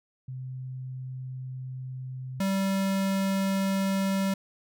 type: tone pair in turn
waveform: sine / square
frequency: 129.2 / 193.97 Hz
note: C3 / G3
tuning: -21 / -18 cents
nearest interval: perfect fifth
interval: 703 cents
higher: second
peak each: -34 / -25 dBFS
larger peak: second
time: 0.28-2.4 / 2.4-4.34 s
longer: first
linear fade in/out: 5 ms
effects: none